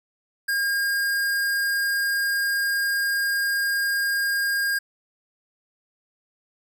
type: tone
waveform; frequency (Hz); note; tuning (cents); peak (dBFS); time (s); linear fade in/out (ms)
square; 1617; G#6; -47; -22; 0.48-4.79; 10
effects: none